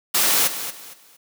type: noise with echo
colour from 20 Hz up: white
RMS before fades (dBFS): -18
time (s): 0.14-0.48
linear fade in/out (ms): 10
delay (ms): 230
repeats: 3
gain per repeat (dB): -11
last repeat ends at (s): 1.17
effects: high-pass 200 Hz 12 dB/octave